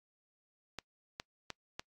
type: clicks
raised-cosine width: 0.2 ms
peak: -22 dBFS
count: 4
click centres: 0.787 / 1.199 / 1.503 / 1.795 s
effects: noise-tail reverb RT60 0.1 s tail -25 dB re dry + AAC 64 kbps